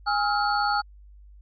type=tone cluster; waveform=sine; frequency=823 / 1282 / 1402 / 4433 Hz; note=G#5 / E6 / F6 / C#8; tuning=-16 / -49 / +6 / -1 cents; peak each=-24 / -29 / -27 / -31 dBFS; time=0.06-0.82 s; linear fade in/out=20 ms; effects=added 50 Hz sine -46 dBFS peak until 1.41 s